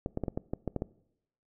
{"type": "clicks", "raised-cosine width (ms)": 2, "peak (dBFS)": -18, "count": 9, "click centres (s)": [0.061, 0.174, 0.237, 0.282, 0.375, 0.535, 0.677, 0.763, 0.821], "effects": ["noise-tail reverb RT60 0.8 s tail -22 dB re dry"]}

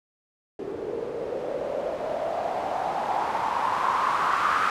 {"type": "noise with low-pass filter sweep", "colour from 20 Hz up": "blue", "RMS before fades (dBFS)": -27, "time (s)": [0.59, 4.7], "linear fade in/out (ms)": 2, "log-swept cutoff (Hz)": [400, 1300], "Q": 5.4, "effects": []}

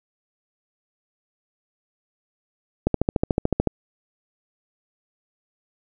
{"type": "click train", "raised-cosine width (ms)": 2, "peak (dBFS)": -5, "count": 12, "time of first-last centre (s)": [2.87, 3.673], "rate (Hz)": 13.7, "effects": []}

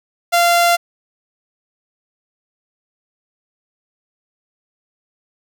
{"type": "tone", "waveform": "sawtooth", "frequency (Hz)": 691, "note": "F5", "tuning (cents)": -19, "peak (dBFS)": -7, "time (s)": [0.32, 0.77], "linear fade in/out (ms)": 20, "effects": []}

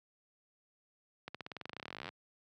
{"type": "accelerating click train", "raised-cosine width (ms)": 0.3, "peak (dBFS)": -26, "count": 28, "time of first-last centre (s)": [1.28, 2.09], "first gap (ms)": 66, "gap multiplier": 0.93, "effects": ["high-pass 100 Hz 12 dB/octave"]}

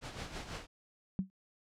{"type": "noise with tremolo", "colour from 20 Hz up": "pink", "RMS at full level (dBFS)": -41, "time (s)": [0.01, 0.67], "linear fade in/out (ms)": 50, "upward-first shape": "sine", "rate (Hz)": 6.1, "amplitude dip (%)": 60}
{"type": "tone with exponential decay", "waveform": "sine", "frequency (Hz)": 189.9, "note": "F#3", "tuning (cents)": 45, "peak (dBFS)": -26, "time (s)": [1.19, 1.3], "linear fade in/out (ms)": 0, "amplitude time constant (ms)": 23}
{"effects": ["low-pass 6000 Hz 12 dB/octave"]}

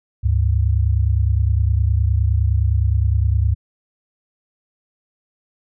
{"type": "tone pair together", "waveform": "sine", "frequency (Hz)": [71.59, 101.3], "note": ["D2", "G#2"], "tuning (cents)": [-44, -43], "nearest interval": "tritone", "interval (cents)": 601, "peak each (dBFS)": [-16, -17], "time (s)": [0.23, 3.55], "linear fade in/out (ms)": 20, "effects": []}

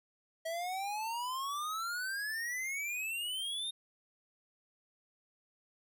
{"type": "exponential sweep", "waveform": "square", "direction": "up", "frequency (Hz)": [643, 3700], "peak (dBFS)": -36, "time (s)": [0.45, 3.71], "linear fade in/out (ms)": 10, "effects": []}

